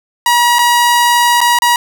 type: tone with dropouts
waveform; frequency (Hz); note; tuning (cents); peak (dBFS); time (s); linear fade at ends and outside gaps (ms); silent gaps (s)
sawtooth; 959; A#5; +49; -4; 0.26-1.76; 2; 0.586-0.59 / 1.406-1.413 / 1.588-1.62
effects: none